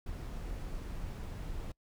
brown noise, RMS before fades -40 dBFS, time 0.06-1.72 s, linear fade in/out 5 ms, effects noise-tail reverb RT60 0.1 s tail -24 dB re dry

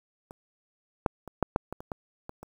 clicks, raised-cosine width 1 ms, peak -29 / -9 / -27 / -9 / -9 / -21 / -27 / -19 / -24 / -29 dBFS, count 10, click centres 0.309 / 1.062 / 1.277 / 1.427 / 1.561 / 1.726 / 1.805 / 1.918 / 2.294 / 2.43 s, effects 8-bit

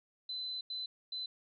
sine tone bursts at uneven times, 4030 Hz, B7, 34 cents sharp, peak -37 dBFS, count 3, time 0.29-0.61 / 0.7-0.86 / 1.12-1.26 s, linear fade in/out 5 ms, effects none

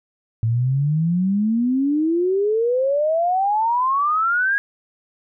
sine exponential sweep, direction up, 110 to 1661.2 Hz, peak -16 dBFS, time 0.43-4.58 s, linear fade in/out 0 ms, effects none

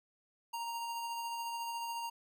square tone with tremolo, 932.3 Hz, A#5, in tune, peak -37 dBFS, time 0.53-2.1 s, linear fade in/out 10 ms, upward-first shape sine, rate 14 Hz, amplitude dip 25%, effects none

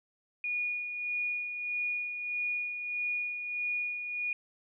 sine tone with tremolo, 2448 Hz, D#7, 29 cents flat, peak -29 dBFS, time 0.44-4.33 s, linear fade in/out 2 ms, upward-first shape sine, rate 1.6 Hz, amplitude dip 50%, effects none

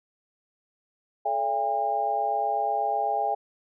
sine tone cluster, 430.7 / 578 / 678 / 806 Hz, A4 / D5 / E5 / G5, -37 / -28 / +49 / +48 cents, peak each -34 / -34 / -29 / -25 dBFS, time 1.25-3.35 s, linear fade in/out 10 ms, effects none

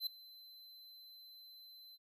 square tone with ADSR envelope, 4058 Hz, B7, 46 cents sharp, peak -34 dBFS, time 0-1.98 s, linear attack 67 ms, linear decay 4 ms, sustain -21 dB, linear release 36 ms, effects none

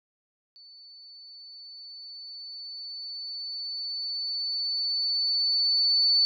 sine tone with level ramp, 4492 Hz, C#8, 22 cents sharp, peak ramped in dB -48 to -18 dBFS, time 0.56-6.25 s, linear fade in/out 0 ms, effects none

